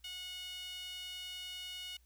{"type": "tone with high-pass filter", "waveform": "sawtooth", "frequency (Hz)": 730, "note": "F#5", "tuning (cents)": -24, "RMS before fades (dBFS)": -45, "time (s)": [0.04, 1.97], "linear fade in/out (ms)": 5, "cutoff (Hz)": 2900, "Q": 4.5, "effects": ["added 60 Hz sine -64 dBFS peak until 2.05 s", "white hiss -74 dBFS RMS until 2.05 s"]}